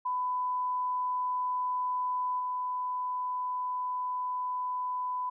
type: tone with level steps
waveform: sine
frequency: 1000 Hz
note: B5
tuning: 21 cents sharp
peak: -28 / -30 dBFS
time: 0.05-5.3 s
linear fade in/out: 10 ms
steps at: 2.39 s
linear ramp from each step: 10 ms
effects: none